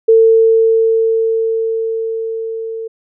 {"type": "tone with level ramp", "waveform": "sine", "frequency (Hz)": 450, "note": "A4", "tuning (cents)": 39, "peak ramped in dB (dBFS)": [-4, -21], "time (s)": [0.08, 2.88], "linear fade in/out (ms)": 10, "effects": []}